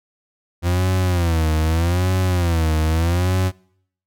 40% pulse tone with vibrato, 85.5 Hz, F2, 36 cents flat, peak -15 dBFS, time 0.62-3.52 s, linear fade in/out 50 ms, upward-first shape sine, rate 0.81 Hz, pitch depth 150 cents each way, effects noise-tail reverb RT60 0.7 s tail -26 dB re dry

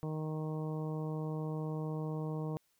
harmonic tone, 155.56 Hz, D#3, in tune, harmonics 1 / 2 / 3 / 4 / 5 / 6 / 7, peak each -36 / -43 / -43 / -49 / -52 / -52 / -53 dBFS, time 0.03-2.57 s, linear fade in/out 0 ms, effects white hiss -75 dBFS RMS until 2.79 s

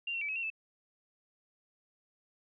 sine tone with pitch steps, 2779 / 2721 / 2307 / 2563 / 2733 / 2628 Hz, F7 / F7 / D7 / E7 / F7 / E7, -9 / -46 / -31 / -49 / -38 / -6 cents, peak -33 dBFS, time 0.07-0.502 s, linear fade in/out 5 ms, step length 72 ms, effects none

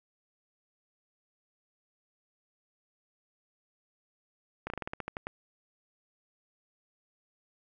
slowing click train, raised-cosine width 0.5 ms, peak -20 dBFS, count 11, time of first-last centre 4.67-5.269 s, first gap 31 ms, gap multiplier 1.14, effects none

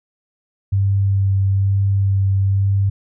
sine tone with vibrato, 98 Hz, G2, in tune, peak -13 dBFS, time 0.72-2.9 s, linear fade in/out 10 ms, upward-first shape sine, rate 1.1 Hz, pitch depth 13 cents each way, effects none

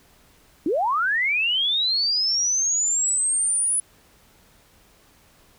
sine linear sweep, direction up, 274.1 to 10000 Hz, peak -19 dBFS, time 0.66-3.8 s, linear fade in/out 2 ms, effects pink hiss -56 dBFS RMS until 5.58 s

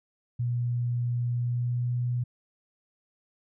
sine tone with pitch glide, 120.9 to 122.45 Hz, B2 to B2, -36 to -14 cents, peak -25 dBFS, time 0.39-2.24 s, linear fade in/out 10 ms, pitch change +22 cents, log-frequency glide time 1.33-1.97 s, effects none

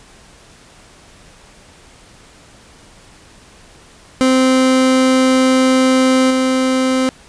30% pulse tone with level steps, 259.8 Hz, C4, 12 cents flat, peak -7 / -10 dBFS, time 4.21-7.09 s, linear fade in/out 0 ms, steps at 6.3 s, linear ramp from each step 10 ms, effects pink hiss -44 dBFS RMS until 7.28 s + resampled to 22050 Hz

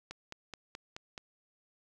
click train, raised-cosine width 0.2 ms, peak -25 dBFS, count 6, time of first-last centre 0.11-1.178 s, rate 4.68 Hz, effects none

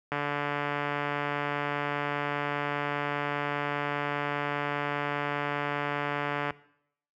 click train, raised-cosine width 0.5 ms, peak -15 dBFS, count 927, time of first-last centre 0.12-6.506 s, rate 145 Hz, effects noise-tail reverb RT60 0.7 s tail -19 dB re dry + high-pass 60 Hz 12 dB/octave

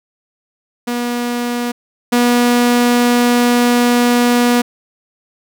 sawtooth tone pair in turn, 241.2 / 242.1 Hz, B3 / B3, -41 / -34 cents, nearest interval unison, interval 7 cents, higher second, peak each -13 / -6 dBFS, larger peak second, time 0.87-1.72 / 2.12-4.62 s, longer second, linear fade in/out 10 ms, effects none

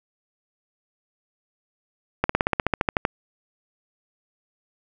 slowing click train, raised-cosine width 0.5 ms, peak -4 dBFS, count 13, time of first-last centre 2.24-3.051 s, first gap 54 ms, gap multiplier 1.04, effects none

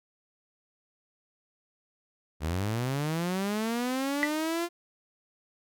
sawtooth linear sweep, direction up, 72 to 349.2 Hz, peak -24 dBFS, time 2.4-4.69 s, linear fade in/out 50 ms
sine tone with exponential decay, 1975.5 Hz, B6, in tune, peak -18 dBFS, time 4.23-4.3 s, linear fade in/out 0 ms, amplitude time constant 15 ms
effects none

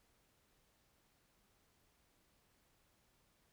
silence, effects pink hiss -75 dBFS RMS until 3.52 s

